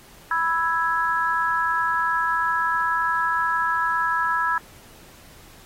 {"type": "chord", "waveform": "sine", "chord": "E major", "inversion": "second", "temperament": "equal", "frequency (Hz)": [987.8, 1318.5, 1661.2], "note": ["B5", "E6", "G#6"], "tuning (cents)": [0, 0, 0], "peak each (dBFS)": -24, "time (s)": [0.31, 4.58], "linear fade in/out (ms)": 2, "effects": ["pink hiss -49 dBFS RMS until 5.65 s", "AAC 48 kbps"]}